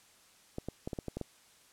clicks, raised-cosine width 2 ms, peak -23 dBFS, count 8, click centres 0.584 / 0.686 / 0.875 / 0.932 / 0.988 / 1.083 / 1.17 / 1.213 s, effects white hiss -62 dBFS RMS until 1.72 s + low-pass 10000 Hz 12 dB/octave

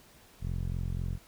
15% pulse tone with low-pass filter, 44 Hz, F1, 14 cents sharp, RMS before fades -33 dBFS, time 0.4-1.19 s, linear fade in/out 50 ms, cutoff 180 Hz, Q 0.71, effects pink hiss -58 dBFS RMS until 1.27 s

